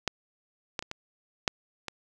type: clicks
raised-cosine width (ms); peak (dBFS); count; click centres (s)
0.2; -9 / -13 / -21 / -18 / -6 / -17; 6; 0.077 / 0.792 / 0.825 / 0.914 / 1.478 / 1.883
effects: none